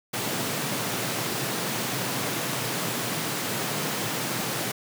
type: high-pass noise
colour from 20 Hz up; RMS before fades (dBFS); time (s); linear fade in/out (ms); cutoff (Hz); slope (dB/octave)
pink; -29; 0.13-4.72; 10; 110; 96
effects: none